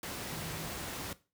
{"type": "tone in noise", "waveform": "sine", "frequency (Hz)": 158.6, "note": "D#3", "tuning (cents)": 33, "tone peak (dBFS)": -44, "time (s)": [0.3, 0.67], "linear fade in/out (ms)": 2, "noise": "pink", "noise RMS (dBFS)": -40, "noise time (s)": [0.03, 1.13], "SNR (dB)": -7, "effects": ["noise-tail reverb RT60 0.3 s tail -17 dB re dry", "high-pass 60 Hz 12 dB/octave"]}